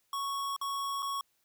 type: tone with dropouts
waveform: square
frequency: 1108.7 Hz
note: C#6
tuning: in tune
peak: -33 dBFS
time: 0.13-1.21 s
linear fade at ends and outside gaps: 2 ms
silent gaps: 0.564-0.613 / 1.023-1.027 s
effects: white hiss -74 dBFS RMS until 1.44 s